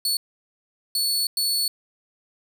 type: tone bursts at uneven times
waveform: sawtooth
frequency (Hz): 4424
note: C#8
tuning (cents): -4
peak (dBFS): -18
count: 3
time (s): 0.05-0.17 / 0.95-1.27 / 1.37-1.68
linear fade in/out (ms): 2
effects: none